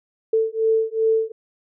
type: beating tone pair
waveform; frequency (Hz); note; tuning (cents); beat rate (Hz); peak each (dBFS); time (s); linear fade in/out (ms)
sine; 443.4 / 446; A4 / A4; +13 / +23; 2.6; -20; 0.33-1.32; 5
effects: none